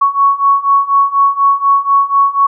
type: beating tone pair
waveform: sine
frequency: 1110 / 1114.1 Hz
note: C#6 / C#6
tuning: +2 / +8 cents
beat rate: 4.1 Hz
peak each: -12 / -10 dBFS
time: 0.01-2.47 s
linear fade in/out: 10 ms
effects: none